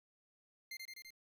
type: tone with echo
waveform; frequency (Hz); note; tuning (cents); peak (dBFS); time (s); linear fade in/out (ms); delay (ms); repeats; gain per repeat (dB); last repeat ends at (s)
25% pulse; 2100; C7; +6; -40; 0.71-0.77; 5; 84; 4; -2; 1.106
effects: 11-bit